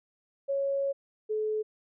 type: tone pair in turn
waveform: sine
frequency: 553 / 430.3 Hz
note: C#5 / A4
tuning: -4 / -39 cents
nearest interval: major third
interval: 435 cents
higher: first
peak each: -26 / -27 dBFS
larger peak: first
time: 0.48-0.93 / 1.29-1.63 s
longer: first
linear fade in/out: 20 ms
effects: none